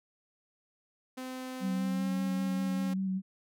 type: tone with pitch glide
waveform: sawtooth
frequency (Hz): 257.3 to 270.1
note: C4 to C#4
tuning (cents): -29 to -45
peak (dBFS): -34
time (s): 1.17-2.94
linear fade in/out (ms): 10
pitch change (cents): +84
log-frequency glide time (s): 1.67-2.15
type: tone with vibrato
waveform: sine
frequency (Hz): 190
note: F#3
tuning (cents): +46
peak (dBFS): -29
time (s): 1.6-3.22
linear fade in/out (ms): 50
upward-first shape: square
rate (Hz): 5.1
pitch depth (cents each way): 16
effects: none